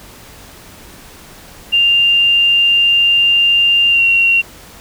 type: tone with pitch glide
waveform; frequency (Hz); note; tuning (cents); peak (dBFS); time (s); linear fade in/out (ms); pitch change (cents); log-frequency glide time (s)
sine; 2794 to 2748; F7 to F7; 0 to -29; -8; 1.72-4.42; 20; -29; 3.9-4.02
effects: pink hiss -38 dBFS RMS until 4.8 s